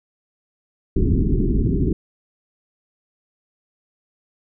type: low-pass noise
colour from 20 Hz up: pink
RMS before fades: -18 dBFS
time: 0.96-1.93 s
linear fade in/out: 5 ms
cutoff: 410 Hz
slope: 96 dB/octave
effects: none